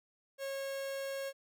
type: tone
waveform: 45% pulse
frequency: 546 Hz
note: C#5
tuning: 26 cents flat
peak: -37 dBFS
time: 0.38-1.33 s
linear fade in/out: 50 ms
effects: none